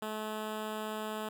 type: tone with notch filter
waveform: 10% pulse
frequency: 215.6 Hz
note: A3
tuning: 35 cents flat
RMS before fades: -38 dBFS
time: 0.02-1.29 s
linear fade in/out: 5 ms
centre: 5600 Hz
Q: 1.9
effects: none